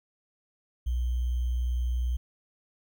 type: tone with sample-and-hold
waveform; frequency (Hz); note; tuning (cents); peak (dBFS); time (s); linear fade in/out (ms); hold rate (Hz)
sine; 61.2; B1; -15; -25; 0.86-2.17; 10; 3150
effects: none